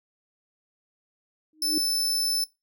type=tone with exponential growth; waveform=sine; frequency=311.1 Hz; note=D#4; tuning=in tune; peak=-23 dBFS; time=1.53-1.78 s; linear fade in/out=2 ms; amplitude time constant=53 ms
type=tone; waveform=sawtooth; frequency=5274 Hz; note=E8; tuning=in tune; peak=-21 dBFS; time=1.62-2.44 s; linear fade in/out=2 ms
effects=noise-tail reverb RT60 0.2 s tail -18 dB re dry